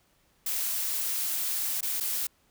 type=noise with dropouts; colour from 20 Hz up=blue; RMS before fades=-30 dBFS; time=0.46-2.27 s; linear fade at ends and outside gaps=5 ms; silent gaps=1.809-1.827 / 2.002-2.007 s; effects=pink hiss -67 dBFS RMS until 2.5 s